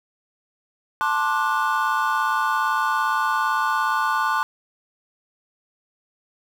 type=chord; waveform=triangle; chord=D dominant seventh; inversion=second; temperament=just; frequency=881 / 1057.2 / 1174.7 / 1468.3 Hz; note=A5 / C6 / D6 / F#6; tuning=+2 / +18 / 0 / -14 cents; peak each=-23 dBFS; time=1.01-4.43 s; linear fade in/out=0 ms; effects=7-bit